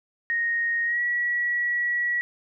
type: tone with pitch glide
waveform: sine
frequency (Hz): 1864.7 to 1929.3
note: A#6 to B6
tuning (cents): 0 to -41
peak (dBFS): -22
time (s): 0.3-2.21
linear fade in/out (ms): 0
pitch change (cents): +59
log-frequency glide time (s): 0.85-1.01
effects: none